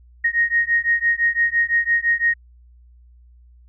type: beating tone pair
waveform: sine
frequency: 1864.7 / 1870.6 Hz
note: A#6 / A#6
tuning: 0 / +6 cents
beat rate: 5.9 Hz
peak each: -19 dBFS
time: 0.24-2.34 s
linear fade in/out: 10 ms
effects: added 60 Hz sine -46 dBFS peak until 3.68 s